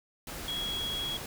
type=tone in noise; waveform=sine; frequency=3322 Hz; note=G#7; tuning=in tune; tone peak=-32 dBFS; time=0.48-1.17 s; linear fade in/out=2 ms; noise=pink; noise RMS=-40 dBFS; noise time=0.27-1.26 s; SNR=+5 dB; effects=none